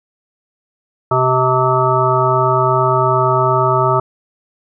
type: harmonic tone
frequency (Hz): 128.7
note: C3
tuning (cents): -28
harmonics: 1 / 3 / 5 / 7 / 9 / 10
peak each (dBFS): -18 / -18 / -18 / -18 / -18 / -18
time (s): 1.11-4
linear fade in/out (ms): 5
effects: none